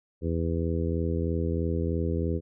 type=harmonic tone; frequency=83.1 Hz; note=E2; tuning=15 cents sharp; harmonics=1 / 2 / 3 / 4 / 5 / 6; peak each=-28 / -32 / -34 / -34 / -34 / -36 dBFS; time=0.21-2.41 s; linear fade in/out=50 ms; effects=none

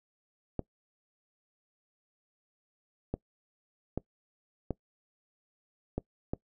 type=clicks; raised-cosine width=2 ms; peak=-18 dBFS; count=6; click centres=0.593 / 3.14 / 3.976 / 4.707 / 5.98 / 6.335 s; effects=noise-tail reverb RT60 0.1 s tail -22 dB re dry

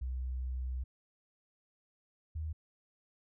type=tone pair in turn; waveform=sine; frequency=63.5 / 78.31 Hz; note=B1 / D#2; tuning=+49 / +12 cents; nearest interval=major third; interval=363 cents; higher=second; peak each=-34 / -35 dBFS; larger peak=first; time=0.01-0.84 / 2.35-2.53 s; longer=first; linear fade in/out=10 ms; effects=none

